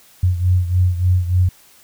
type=beating tone pair; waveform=sine; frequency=89.8 / 93.2 Hz; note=F2 / F#2; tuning=+49 / +13 cents; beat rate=3.4 Hz; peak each=-14 / -19 dBFS; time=0.23-1.49 s; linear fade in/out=5 ms; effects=white hiss -49 dBFS RMS until 1.83 s